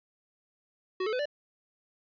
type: tone with pitch steps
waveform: square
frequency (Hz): 372.9 / 433.3 / 503.5 / 585.1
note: F#4 / A4 / B4 / D5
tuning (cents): +14 / -27 / +33 / -7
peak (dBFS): -29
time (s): 1-1.256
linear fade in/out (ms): 5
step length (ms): 64
effects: resampled to 11025 Hz + 11-bit